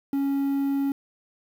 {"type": "tone with quantisation", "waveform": "triangle", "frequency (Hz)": 277.2, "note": "C#4", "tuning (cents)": 0, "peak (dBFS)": -20, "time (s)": [0.13, 0.92], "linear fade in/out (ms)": 2, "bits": 8, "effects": []}